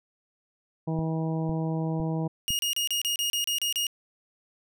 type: harmonic tone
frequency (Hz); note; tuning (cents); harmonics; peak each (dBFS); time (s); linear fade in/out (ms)
160.8; E3; -43; 1 / 2 / 3 / 4 / 5 / 6; -27 / -33 / -37 / -39 / -41 / -43; 0.87-2.28; 10
type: click train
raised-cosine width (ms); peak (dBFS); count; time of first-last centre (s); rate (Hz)
5; -24; 4; 0.99-2.505; 1.98
type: tone bursts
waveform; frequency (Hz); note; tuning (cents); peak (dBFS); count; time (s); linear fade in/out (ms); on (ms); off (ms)
sawtooth; 2861; F7; +41; -22; 10; 2.48-3.868; 0; 110; 32
effects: none